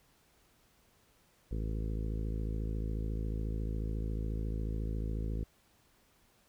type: harmonic tone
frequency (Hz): 54.1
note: A1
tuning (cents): -29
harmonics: 1 / 2 / 3 / 4 / 5 / 6 / 7 / 8 / 9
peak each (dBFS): -34 / -40 / -44 / -46 / -48 / -50 / -51 / -52 / -53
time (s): 1.51-5.44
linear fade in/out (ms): 5
effects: pink hiss -68 dBFS RMS until 6.48 s